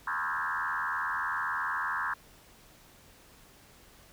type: tone with frequency modulation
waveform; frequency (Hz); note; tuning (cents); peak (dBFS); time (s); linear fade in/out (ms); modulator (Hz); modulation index
sine; 1339; E6; +27; -29; 0.07-2.14; 5; 81.5; 4.7
effects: pink hiss -57 dBFS RMS until 4.12 s